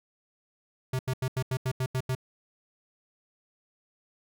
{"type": "tone bursts", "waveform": "square", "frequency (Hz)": 129.4, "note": "C3", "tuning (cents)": -19, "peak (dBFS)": -27, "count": 9, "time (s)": [0.93, 2.151], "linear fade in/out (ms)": 5, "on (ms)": 61, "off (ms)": 84, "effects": []}